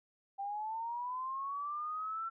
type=linear sweep; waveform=sine; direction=up; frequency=784 to 1353 Hz; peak=-36 dBFS; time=0.38-2.3 s; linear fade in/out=20 ms; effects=none